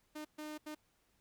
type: tone bursts at uneven times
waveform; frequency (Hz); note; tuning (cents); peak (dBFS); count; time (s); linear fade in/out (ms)
sawtooth; 304.4; D#4; -38; -39; 3; 0.15-0.25 / 0.38-0.58 / 0.66-0.75; 10
effects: pink hiss -75 dBFS RMS until 1.2 s